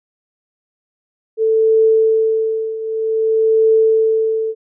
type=tone with tremolo; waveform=sine; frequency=442.8 Hz; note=A4; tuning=11 cents sharp; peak=-8 dBFS; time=1.37-4.55 s; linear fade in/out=50 ms; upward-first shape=triangle; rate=0.53 Hz; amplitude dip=80%; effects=none